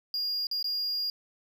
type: tone with dropouts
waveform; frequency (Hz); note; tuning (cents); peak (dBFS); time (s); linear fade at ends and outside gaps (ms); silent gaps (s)
triangle; 4832; D8; +48; -27; 0.14-1.1; 1; 0.469-0.513 / 0.627-0.643
effects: none